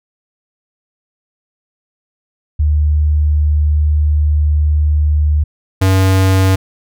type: tone pair in turn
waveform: sine / square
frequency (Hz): 75.1 / 94.98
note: D2 / F#2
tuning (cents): +39 / +46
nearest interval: major third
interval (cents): 407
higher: second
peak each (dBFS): -9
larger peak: neither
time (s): 2.59-5.44 / 5.81-6.56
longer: first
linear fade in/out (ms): 10
effects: none